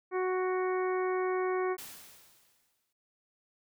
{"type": "harmonic tone", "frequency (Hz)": 370, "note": "F#4", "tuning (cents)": 0, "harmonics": [1, 2, 3, 4, 5, 6], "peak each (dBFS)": [-29, -38, -37, -44, -44, -45], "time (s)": [0.11, 1.77], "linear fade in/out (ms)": 50}
{"type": "noise with exponential decay", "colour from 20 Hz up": "white", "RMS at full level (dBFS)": -43, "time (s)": [1.78, 2.93], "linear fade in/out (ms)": 5, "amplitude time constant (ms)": 250}
{"effects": []}